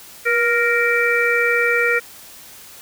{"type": "harmonic tone with a mistuned harmonic", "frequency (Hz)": 466.2, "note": "A#4", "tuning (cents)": 0, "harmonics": [1, 3, 4, 5], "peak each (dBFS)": [-20, -20, -20, -20], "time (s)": [0.25, 2], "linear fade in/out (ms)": 20, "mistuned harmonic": 1, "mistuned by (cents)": 44, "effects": ["white hiss -41 dBFS RMS until 2.81 s"]}